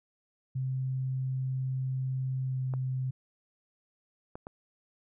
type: tone with pitch glide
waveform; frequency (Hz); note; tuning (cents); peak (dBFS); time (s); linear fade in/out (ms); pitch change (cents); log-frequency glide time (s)
sine; 130.81 to 129.83; C3 to C3; 0 to -13; -29; 0.55-3.11; 10; -13; 2.45-2.6
type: clicks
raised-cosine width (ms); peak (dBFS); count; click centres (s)
1; -27; 3; 2.738 / 4.355 / 4.469
effects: none